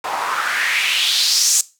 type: noise with band-pass filter sweep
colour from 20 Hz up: white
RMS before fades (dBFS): -18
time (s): 0.04-1.61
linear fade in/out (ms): 2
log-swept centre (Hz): 790 to 7200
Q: 3.5
effects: noise-tail reverb RT60 0.3 s tail -19 dB re dry